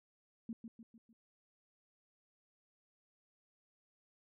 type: tone with echo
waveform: sine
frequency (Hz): 228.2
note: A#3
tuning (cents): -37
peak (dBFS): -39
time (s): 0.49-0.53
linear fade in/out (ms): 2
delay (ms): 150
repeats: 4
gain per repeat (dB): -6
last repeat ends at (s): 1.13
effects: none